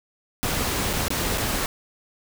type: noise with dropouts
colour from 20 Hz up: pink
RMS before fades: -25 dBFS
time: 0.43-1.66 s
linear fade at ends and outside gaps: 0 ms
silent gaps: 0.931-0.935 / 1.082-1.104 / 1.376-1.381 s
effects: none